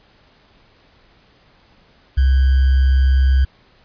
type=tone with sample-and-hold; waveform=sine; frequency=66.2 Hz; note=C2; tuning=21 cents sharp; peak=-10 dBFS; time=2.17-3.45 s; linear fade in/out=10 ms; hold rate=1575 Hz; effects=pink hiss -53 dBFS RMS until 3.84 s + resampled to 11025 Hz